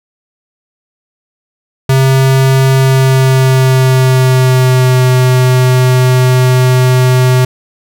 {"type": "tone with pitch glide", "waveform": "square", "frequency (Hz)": [133.1, 127.53], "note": ["C3", "C3"], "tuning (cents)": [30, -44], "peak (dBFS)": -6, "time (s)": [1.89, 7.45], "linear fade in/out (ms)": 5, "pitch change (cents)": -74, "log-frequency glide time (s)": [2.75, 5.04], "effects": []}